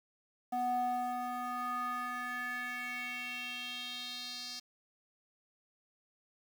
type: tone with band-pass filter sweep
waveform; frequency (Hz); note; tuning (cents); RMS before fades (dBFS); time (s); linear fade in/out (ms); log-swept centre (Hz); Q
square; 246.9; B3; 0; -38; 0.52-4.6; 10; 660 to 4900; 4.1
effects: 9-bit